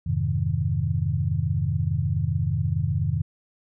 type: chord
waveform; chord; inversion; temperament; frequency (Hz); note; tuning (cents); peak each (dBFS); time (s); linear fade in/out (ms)
sine; F minor seventh; none; equal; 87.31 / 103.83 / 130.81 / 155.56; F2 / Ab2 / C3 / Eb3; 0 / 0 / 0 / 0; -27; 0.06-3.22; 10
effects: none